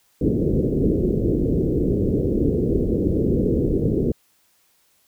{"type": "low-pass noise", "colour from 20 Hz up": "white", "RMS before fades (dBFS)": -20, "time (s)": [0.21, 4.12], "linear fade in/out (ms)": 5, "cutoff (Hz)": 450, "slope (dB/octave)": 48, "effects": ["white hiss -62 dBFS RMS until 5.07 s"]}